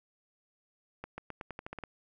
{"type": "accelerating click train", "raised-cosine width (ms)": 0.5, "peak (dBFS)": -25, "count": 10, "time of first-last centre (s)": [1.04, 1.837], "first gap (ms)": 140, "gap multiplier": 0.88, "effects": []}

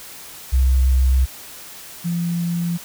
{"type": "tone pair in turn", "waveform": "sine", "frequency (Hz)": [64.8, 171.6], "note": ["C2", "F3"], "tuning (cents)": [-16, -30], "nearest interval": "octave + perfect fourth", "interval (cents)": 1686, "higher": "second", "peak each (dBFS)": [-12, -19], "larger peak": "first", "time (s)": [[0.52, 1.26], [2.04, 2.78]], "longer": "neither", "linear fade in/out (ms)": 20, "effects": ["white hiss -38 dBFS RMS until 2.84 s"]}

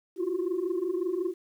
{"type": "tone cluster", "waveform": "sine", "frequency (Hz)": [333.7, 350, 375.5], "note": ["E4", "F4", "F#4"], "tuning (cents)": [21, 4, 26], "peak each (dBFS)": [-33, -29, -29], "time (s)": [0.16, 1.34], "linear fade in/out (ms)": 50, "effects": ["tanh soft clip ceiling -22 dBFS", "10-bit"]}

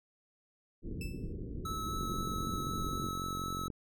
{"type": "low-pass noise", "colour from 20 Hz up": "pink", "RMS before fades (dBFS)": -40, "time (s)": [0.82, 3.11], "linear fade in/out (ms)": 50, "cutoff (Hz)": 430, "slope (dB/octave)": 48}
{"type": "tone with exponential decay", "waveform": "sawtooth", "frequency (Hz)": 2637, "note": "E7", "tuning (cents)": 0, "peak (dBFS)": -38, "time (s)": [1.01, 1.33], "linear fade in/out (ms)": 2, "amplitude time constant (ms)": 68}
{"type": "tone with vibrato", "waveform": "square", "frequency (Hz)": 1300, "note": "E6", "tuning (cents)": -24, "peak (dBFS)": -38, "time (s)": [1.65, 3.68], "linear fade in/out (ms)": 5, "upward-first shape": "triangle", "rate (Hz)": 3.9, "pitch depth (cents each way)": 9}
{"type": "click train", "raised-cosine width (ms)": 3, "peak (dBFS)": -28, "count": 78, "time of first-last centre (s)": [2.01, 3.702], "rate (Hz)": 45.5}
{"effects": []}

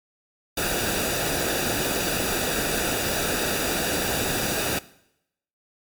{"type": "noise with comb filter", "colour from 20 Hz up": "pink", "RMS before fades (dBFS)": -25, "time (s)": [0.57, 4.79], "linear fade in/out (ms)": 5, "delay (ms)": 0.94, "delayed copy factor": -0.65, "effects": ["noise-tail reverb RT60 0.8 s tail -19 dB re dry", "MP3 96 kbps"]}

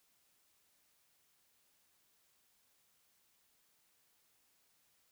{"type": "silence", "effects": ["white hiss -74 dBFS RMS until 5.11 s"]}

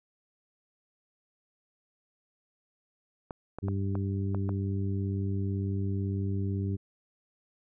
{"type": "clicks", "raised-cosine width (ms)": 1, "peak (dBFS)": -23, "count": 6, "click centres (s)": [3.308, 3.586, 3.684, 3.954, 4.347, 4.492]}
{"type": "harmonic tone", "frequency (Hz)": 98, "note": "G2", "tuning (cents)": 0, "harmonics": [1, 2, 3, 4], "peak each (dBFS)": [-29, -35, -39, -41], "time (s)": [3.62, 6.77], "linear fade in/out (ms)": 20}
{"effects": []}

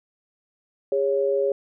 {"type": "tone pair together", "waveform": "sine", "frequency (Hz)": [406.9, 554.4], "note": ["G#4", "C#5"], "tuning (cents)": [-35, 0], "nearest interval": "perfect fourth", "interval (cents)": 535, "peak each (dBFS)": -22, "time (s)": [0.92, 1.52], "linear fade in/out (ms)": 2, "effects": []}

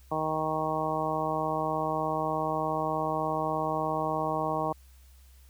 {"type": "harmonic tone", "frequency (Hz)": 156.7, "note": "D#3", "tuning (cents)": 13, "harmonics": [1, 2, 3, 4, 5, 6, 7], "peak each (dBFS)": [-37, -36, -36, -33, -33, -35, -34], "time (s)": [0.11, 4.73], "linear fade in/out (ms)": 10, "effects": ["added 65 Hz sine -52 dBFS peak until 5.49 s", "white hiss -63 dBFS RMS until 5.49 s"]}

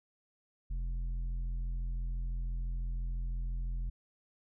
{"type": "tone with tanh clipping", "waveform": "sine", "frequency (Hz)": 42.97, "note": "F1", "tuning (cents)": -27, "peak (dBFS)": -34, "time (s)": [0.7, 3.9], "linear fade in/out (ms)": 10, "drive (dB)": 7, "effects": []}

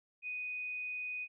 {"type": "tone", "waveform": "sine", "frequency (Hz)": 2489, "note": "D#7", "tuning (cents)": 0, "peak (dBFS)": -37, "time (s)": [0.22, 1.28], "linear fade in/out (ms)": 50, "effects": []}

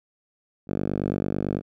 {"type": "tone with band-pass filter", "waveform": "5% pulse", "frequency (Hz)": 49, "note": "G1", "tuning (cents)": 0, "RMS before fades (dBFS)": -27, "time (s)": [0.67, 1.62], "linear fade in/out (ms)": 50, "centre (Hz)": 210, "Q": 0.88, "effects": []}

